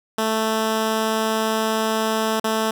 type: tone with dropouts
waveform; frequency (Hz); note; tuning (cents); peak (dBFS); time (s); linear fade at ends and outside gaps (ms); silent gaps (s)
10% pulse; 220.4; A3; +3; -11; 0.18-2.71; 5; 2.399-2.441
effects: none